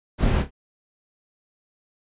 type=noise with echo; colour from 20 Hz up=brown; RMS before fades=-20 dBFS; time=0.18-0.45 s; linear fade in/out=50 ms; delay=29 ms; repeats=2; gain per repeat=-10 dB; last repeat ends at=0.508 s; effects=resampled to 8000 Hz